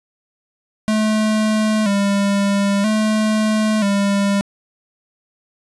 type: tone with vibrato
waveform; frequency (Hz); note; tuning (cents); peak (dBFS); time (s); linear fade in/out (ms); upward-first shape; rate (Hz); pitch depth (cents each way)
square; 207.7; G#3; 0; -15; 0.88-4.41; 0; square; 0.51; 67
effects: resampled to 24000 Hz + 8-bit